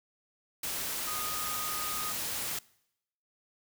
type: tone in noise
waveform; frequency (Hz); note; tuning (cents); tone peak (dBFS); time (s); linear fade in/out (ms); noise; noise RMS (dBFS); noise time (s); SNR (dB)
sine; 1240; D#6; -6; -38; 1.07-2.12; 5; white; -35; 0.63-2.59; -6
effects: noise-tail reverb RT60 0.8 s tail -23 dB re dry